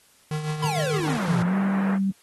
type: tone with tremolo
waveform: square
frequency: 153 Hz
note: D#3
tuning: 29 cents flat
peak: -24 dBFS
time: 0.31-1.18 s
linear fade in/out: 2 ms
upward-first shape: triangle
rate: 6.6 Hz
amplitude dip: 60%
type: exponential sweep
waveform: square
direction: down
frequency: 1052 to 110 Hz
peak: -26 dBFS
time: 0.62-1.43 s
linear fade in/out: 10 ms
type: band-pass noise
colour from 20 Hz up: white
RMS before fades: -34 dBFS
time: 1.03-1.99 s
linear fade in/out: 50 ms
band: 210 to 1600 Hz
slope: 24 dB/octave
type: tone with pitch glide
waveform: sine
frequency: 174.2 to 194.41 Hz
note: F3 to G3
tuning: -4 to -14 cents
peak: -20 dBFS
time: 1.28-2.11 s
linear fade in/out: 5 ms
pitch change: +190 cents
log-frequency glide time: 1.45-1.55 s
effects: white hiss -58 dBFS RMS until 2.22 s + AAC 32 kbps